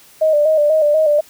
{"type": "tone with vibrato", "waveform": "sine", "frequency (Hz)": 609, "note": "D#5", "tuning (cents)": -37, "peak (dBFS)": -10, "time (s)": [0.21, 1.21], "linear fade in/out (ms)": 10, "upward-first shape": "square", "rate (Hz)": 4.1, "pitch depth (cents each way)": 54, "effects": ["white hiss -46 dBFS RMS until 1.29 s"]}